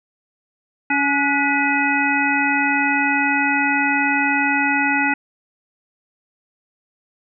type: harmonic tone with a mistuned harmonic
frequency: 281.3 Hz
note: C#4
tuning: 26 cents sharp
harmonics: 1 / 3 / 5 / 7 / 9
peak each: -22 / -22 / -22 / -22 / -22 dBFS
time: 0.9-5.14 s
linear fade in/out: 5 ms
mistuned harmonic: 5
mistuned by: +68 cents
effects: none